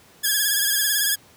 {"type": "tone with vibrato", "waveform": "5% pulse", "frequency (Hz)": 1661.2, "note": "G#6", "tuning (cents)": 0, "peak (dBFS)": -8, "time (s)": [0.23, 1.16], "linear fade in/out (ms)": 20, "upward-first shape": "sine", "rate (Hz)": 18, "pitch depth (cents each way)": 59, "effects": ["pink hiss -52 dBFS RMS until 1.36 s", "high-pass 80 Hz 12 dB/octave"]}